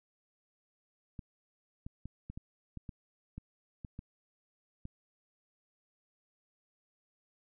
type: clicks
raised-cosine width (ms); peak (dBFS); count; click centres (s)
5; -30; 11; 1.192 / 1.865 / 2.056 / 2.3 / 2.375 / 2.773 / 2.892 / 3.38 / 3.848 / 3.991 / 4.854
effects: none

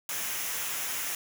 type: noise with comb filter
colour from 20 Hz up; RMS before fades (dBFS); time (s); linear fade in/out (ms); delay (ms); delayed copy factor
white; -33; 0.09-1.15; 2; 0.23; -0.5
effects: none

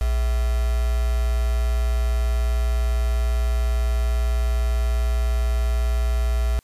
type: tone with quantisation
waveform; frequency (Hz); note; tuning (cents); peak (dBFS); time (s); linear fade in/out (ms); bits
sine; 59.4; A#1; +33; -18; 0.01-6.59; 0; 5
effects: white hiss -61 dBFS RMS until 6.63 s + resampled to 32000 Hz

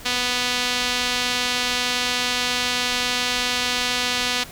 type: tone with band-pass filter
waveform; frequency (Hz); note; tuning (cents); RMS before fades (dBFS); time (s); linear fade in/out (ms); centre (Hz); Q
sawtooth; 247.2; B3; +2; -23; 0.05-4.44; 10; 3800; 1.2
effects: pink hiss -40 dBFS RMS until 4.51 s

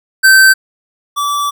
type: tone pair in turn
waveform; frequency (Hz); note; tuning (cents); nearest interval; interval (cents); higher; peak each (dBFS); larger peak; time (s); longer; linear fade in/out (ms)
square; 1548 / 1156.5; G6 / D6; -22 / -27; perfect fourth; 505; first; -4 / -14; first; 0.23-0.54 / 1.16-1.51; second; 20
effects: none

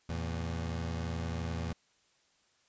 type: tone pair together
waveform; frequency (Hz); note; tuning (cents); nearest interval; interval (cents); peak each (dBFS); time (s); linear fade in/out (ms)
25% pulse; 83 / 114.59; E2 / A#2; +12 / -29; tritone; 559; -31 / -37; 0.09-1.73; 5
effects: white hiss -70 dBFS RMS until 2.68 s + resampled to 16000 Hz

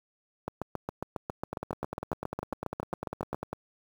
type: two click trains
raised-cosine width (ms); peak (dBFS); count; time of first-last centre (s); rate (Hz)
1; -19 / -18; 21 / 22; 1.53-3.53 / 0.48-3.345; 10 / 7.33
effects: high-pass 60 Hz 12 dB/octave + 8-bit

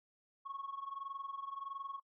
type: tone with amplitude modulation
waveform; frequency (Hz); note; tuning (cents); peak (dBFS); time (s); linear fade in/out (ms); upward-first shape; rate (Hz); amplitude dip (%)
sine; 1100; C#6; -14; -37; 0.45-2; 20; sine; 21.5; 85
effects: noise-tail reverb RT60 0.1 s tail -22 dB re dry + tanh soft clip ceiling -36 dBFS

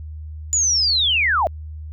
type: linear sweep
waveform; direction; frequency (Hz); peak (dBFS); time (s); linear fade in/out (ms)
sine; down; 7040 to 591; -15; 0.53-1.47; 0
effects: added 77 Hz sine -30 dBFS peak until 1.92 s

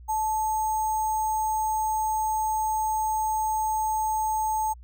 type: tone with sample-and-hold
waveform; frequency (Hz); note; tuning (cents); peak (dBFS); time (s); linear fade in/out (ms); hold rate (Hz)
sine; 870; A5; -20; -23; 0.08-4.74; 20; 7350
effects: added 60 Hz sine -43 dBFS peak until 4.83 s

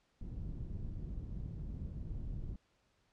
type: low-pass noise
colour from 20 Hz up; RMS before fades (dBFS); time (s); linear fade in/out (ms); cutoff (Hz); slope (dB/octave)
pink; -42; 0.21-2.56; 5; 150; 12
effects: pink hiss -75 dBFS RMS until 3.12 s + low-pass 6000 Hz 12 dB/octave

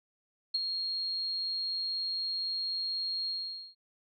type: tone with ADSR envelope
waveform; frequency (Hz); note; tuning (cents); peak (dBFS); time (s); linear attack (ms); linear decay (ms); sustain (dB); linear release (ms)
sine; 4259; C8; +30; -25; 0.54-3.75; 9; 27; -6; 470
effects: none

